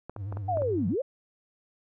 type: clicks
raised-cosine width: 1 ms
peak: -24 dBFS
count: 6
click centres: 0.096 / 0.164 / 0.325 / 0.371 / 0.572 / 0.62 s
type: tone with vibrato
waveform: triangle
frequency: 100 Hz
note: G2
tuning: 35 cents sharp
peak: -30 dBFS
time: 0.16-0.96 s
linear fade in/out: 50 ms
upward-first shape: sine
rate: 9.6 Hz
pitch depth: 100 cents each way
type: linear two-way sweep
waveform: sine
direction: down then up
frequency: 771 to 159 to 580 Hz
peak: -25 dBFS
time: 0.48-1.02 s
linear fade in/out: 10 ms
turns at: 0.88 s
effects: none